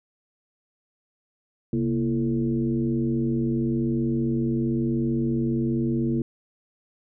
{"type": "tone with frequency modulation", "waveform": "sine", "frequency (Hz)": 234.3, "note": "A#3", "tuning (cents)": 9, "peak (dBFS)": -21, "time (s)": [1.73, 6.22], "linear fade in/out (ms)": 2, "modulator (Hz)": 101, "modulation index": 1.2, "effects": []}